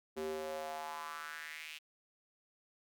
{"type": "tone with high-pass filter sweep", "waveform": "square", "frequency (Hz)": 77.78, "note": "D#2", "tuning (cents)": 0, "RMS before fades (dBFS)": -43, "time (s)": [0.16, 1.79], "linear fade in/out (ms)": 20, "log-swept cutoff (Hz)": [330, 2800], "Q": 3.8, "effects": []}